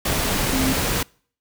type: tone in noise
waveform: sine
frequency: 262.2 Hz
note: C4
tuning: 4 cents sharp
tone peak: -21 dBFS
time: 0.53-0.73 s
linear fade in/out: 5 ms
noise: pink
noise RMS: -22 dBFS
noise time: 0.05-1.03 s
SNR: -2 dB
effects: noise-tail reverb RT60 0.5 s tail -26 dB re dry